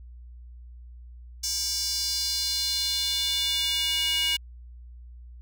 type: tone with high-pass filter sweep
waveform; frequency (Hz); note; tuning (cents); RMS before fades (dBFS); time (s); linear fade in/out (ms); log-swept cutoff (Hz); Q
square; 320.6; E4; -48; -27; 1.43-4.37; 10; 5700 to 2800; 4.4
effects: added 60 Hz sine -42 dBFS peak until 5.41 s